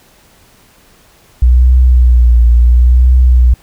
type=tone with vibrato; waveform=sine; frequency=60.8 Hz; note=B1; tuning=26 cents flat; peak=-3 dBFS; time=1.42-3.54 s; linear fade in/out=5 ms; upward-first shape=triangle; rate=0.72 Hz; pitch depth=70 cents each way; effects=pink hiss -46 dBFS RMS until 3.62 s